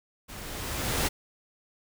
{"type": "noise with level ramp", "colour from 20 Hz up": "pink", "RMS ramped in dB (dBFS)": [-43, -25], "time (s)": [0.28, 1.09], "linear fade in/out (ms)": 20, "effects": []}